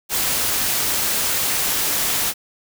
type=noise with amplitude modulation; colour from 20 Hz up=white; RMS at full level=-19 dBFS; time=0.09-2.34 s; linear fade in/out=50 ms; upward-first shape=sine; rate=272 Hz; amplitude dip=35%; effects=none